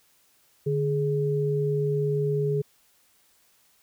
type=tone pair together; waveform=sine; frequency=147.2 / 418.4 Hz; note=D3 / G#4; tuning=+4 / +13 cents; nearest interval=octave + tritone; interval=1809 cents; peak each=-25 dBFS; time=0.66-2.62 s; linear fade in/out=10 ms; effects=white hiss -63 dBFS RMS until 3.82 s